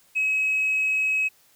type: tone with hard clipping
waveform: triangle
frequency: 2557 Hz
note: D#7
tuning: 47 cents sharp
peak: -20 dBFS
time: 0.15-1.29 s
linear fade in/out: 20 ms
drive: 2 dB
effects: white hiss -59 dBFS RMS until 1.55 s